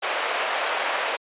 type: band-pass noise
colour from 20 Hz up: pink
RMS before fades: -26 dBFS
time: 0.02-1.17 s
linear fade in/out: 20 ms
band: 530 to 3200 Hz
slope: 24 dB/octave
effects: resampled to 8000 Hz